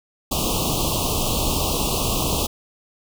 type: band-stop noise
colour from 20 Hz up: pink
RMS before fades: -22 dBFS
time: 0.31-2.47 s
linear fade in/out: 10 ms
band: 1200 to 2600 Hz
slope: 96 dB/octave
effects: none